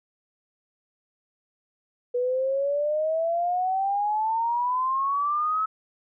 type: exponential sweep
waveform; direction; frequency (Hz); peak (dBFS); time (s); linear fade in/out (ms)
sine; up; 485.8 to 1300; -22; 2.14-5.66; 10
effects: none